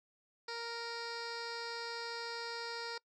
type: tone with low-pass filter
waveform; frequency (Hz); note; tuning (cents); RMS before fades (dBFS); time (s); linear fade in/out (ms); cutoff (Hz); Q
15% pulse; 466.2; A#4; 0; -42; 0.48-2.98; 5; 4900; 3.3
effects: noise-tail reverb RT60 0.1 s tail -24 dB re dry